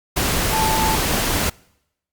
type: tone in noise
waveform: sine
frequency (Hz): 880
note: A5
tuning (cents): 0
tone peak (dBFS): -19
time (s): 0.52-0.96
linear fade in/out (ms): 10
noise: pink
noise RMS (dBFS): -20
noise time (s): 0.16-1.5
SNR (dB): -2
effects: noise-tail reverb RT60 0.8 s tail -25 dB re dry + Opus 48 kbps